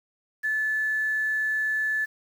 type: tone with quantisation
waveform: sine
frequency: 1736 Hz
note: A6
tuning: 24 cents flat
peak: -23 dBFS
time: 0.43-2.06 s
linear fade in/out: 20 ms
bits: 8
effects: none